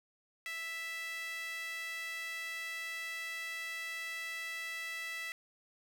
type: tone with high-pass filter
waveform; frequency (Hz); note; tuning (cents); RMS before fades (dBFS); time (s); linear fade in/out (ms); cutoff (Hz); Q
sawtooth; 659.3; E5; 0; -41; 0.46-5.32; 0; 2100; 4.1
effects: none